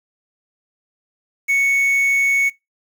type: tone with quantisation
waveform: triangle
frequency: 2217 Hz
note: C#7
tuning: in tune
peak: -12 dBFS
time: 1.48-2.5 s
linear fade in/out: 20 ms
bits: 6
effects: noise-tail reverb RT60 0.2 s tail -22 dB re dry